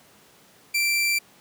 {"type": "tone", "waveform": "sawtooth", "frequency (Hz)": 2349, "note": "D7", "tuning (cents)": 0, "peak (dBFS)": -17, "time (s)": [0.74, 1.19], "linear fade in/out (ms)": 10, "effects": ["pink hiss -54 dBFS RMS until 1.4 s", "high-pass 150 Hz 12 dB/octave"]}